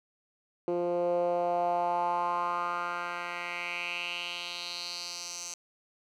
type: tone with band-pass filter sweep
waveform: 10% pulse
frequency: 174.61 Hz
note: F3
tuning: in tune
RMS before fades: -32 dBFS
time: 0.68-5.54 s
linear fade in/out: 0 ms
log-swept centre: 400 to 6400 Hz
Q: 3.7
effects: none